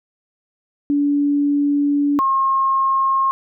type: tone pair in turn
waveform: sine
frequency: 287.4 / 1074.8 Hz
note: D4 / C6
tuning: -37 / +46 cents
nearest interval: octave + major seventh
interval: 2283 cents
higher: second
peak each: -14 dBFS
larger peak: neither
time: 0.9-2.19 / 2.19-3.31 s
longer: first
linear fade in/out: 0 ms
effects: none